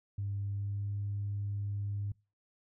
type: tone with pitch glide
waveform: sine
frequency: 100.2 to 101.42 Hz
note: G2 to G#2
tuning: +38 to -41 cents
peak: -32 dBFS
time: 0.18-2.12 s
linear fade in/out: 5 ms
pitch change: +21 cents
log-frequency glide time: 0.47-0.91 s
effects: noise-tail reverb RT60 0.3 s tail -25 dB re dry + tanh soft clip ceiling -28 dBFS